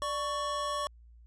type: tone pair together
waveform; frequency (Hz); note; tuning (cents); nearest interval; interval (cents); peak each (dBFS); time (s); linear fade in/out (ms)
square; 589.7 / 1114; D5 / C#6; +7 / +8; major seventh; 1101; -37 / -33; 0.02-0.87; 0
effects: added 58 Hz sine -52 dBFS peak until 1.26 s + resampled to 22050 Hz